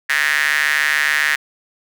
square tone with high-pass filter, 73.42 Hz, D2, in tune, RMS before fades -17 dBFS, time 0.09-1.36 s, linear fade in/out 10 ms, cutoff 1800 Hz, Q 6.2, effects none

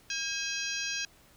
harmonic tone with a mistuned harmonic, 810 Hz, G#5, 43 cents flat, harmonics 2 / 3 / 4 / 5 / 6 / 7 / 8, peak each -38 / -37 / -41 / -42 / -39 / -39 / -41 dBFS, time 0.1-1.05 s, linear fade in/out 2 ms, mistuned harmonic 3, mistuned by +83 cents, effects pink hiss -60 dBFS RMS until 1.36 s

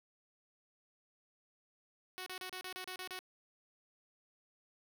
5% pulse tone bursts, 370 Hz, F#4, in tune, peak -31 dBFS, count 9, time 2.18-3.191 s, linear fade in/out 0 ms, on 83 ms, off 33 ms, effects 12-bit

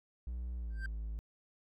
triangle tone with pitch glide, 60.5 to 54.21 Hz, B1 to A1, -35 to -25 cents, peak -35 dBFS, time 0.27-1.19 s, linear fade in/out 0 ms, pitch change -190 cents, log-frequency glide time 0.57-0.77 s
triangle tone with exponential growth, 1568 Hz, G6, in tune, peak -35 dBFS, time 0.7-0.86 s, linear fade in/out 2 ms, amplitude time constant 34 ms
effects tanh soft clip ceiling -26 dBFS

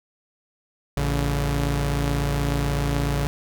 sawtooth tone pair together, 56.39 / 142.1 Hz, A1 / C#3, +43 / +43 cents, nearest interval octave + major third, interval 1600 cents, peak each -20 dBFS, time 0.97-3.27 s, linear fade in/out 0 ms, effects none

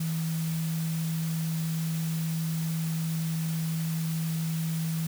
sine tone in noise, 161.9 Hz, E3, 31 cents flat, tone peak -27 dBFS, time 0-5.07 s, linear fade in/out 5 ms, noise white, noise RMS -41 dBFS, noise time 0-5.07 s, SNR +11 dB, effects none

